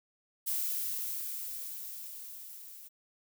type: noise with level ramp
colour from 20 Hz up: violet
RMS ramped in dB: -32 to -50 dBFS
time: 0.46-2.89 s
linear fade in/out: 20 ms
effects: none